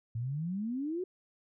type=exponential sweep; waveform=sine; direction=up; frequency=110 to 379.5 Hz; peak=-32 dBFS; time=0.15-1.04 s; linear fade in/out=5 ms; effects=none